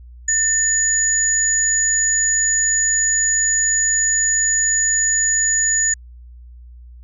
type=tone pair together; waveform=sine; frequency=1800 / 6863 Hz; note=A6 / A8; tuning=+39 / -44 cents; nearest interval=octave + major seventh; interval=2317 cents; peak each=-22 / -15 dBFS; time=0.28-5.94 s; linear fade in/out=5 ms; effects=added 60 Hz sine -37 dBFS peak until 7.03 s